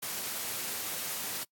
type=high-pass noise; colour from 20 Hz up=white; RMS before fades=-36 dBFS; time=0.02-1.44 s; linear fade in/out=10 ms; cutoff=110 Hz; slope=12 dB/octave; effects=noise-tail reverb RT60 0.1 s tail -24 dB re dry + AAC 64 kbps